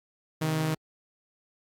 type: tone pair together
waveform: sawtooth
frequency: 132.2 / 157.32 Hz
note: C3 / D#3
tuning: +18 / +19 cents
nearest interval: minor third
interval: 301 cents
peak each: -32 / -22 dBFS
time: 0.41-0.75 s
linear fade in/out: 10 ms
effects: AAC 64 kbps